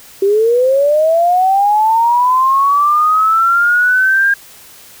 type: linear sweep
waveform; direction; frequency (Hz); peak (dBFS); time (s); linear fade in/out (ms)
sine; up; 384.6 to 1619; -8; 0.22-4.34; 5
effects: white hiss -39 dBFS RMS until 5 s